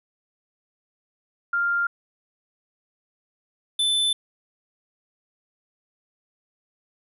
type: tone pair in turn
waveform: sine / square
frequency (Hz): 1396.9 / 3520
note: F6 / A7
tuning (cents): 0 / 0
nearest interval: octave + major third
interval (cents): 1600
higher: second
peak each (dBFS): -20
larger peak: neither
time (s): 1.53-1.87 / 3.79-4.13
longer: neither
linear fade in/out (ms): 5
effects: resampled to 32000 Hz